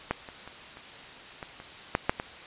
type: clicks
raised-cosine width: 0.5 ms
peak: -11 / -27 / -27 / -30 / -22 / -28 / -8 / -7 / -16 dBFS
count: 9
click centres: 0.11 / 0.288 / 0.476 / 0.771 / 1.428 / 1.601 / 1.951 / 2.095 / 2.199 s
effects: white hiss -45 dBFS RMS until 2.46 s + resampled to 8000 Hz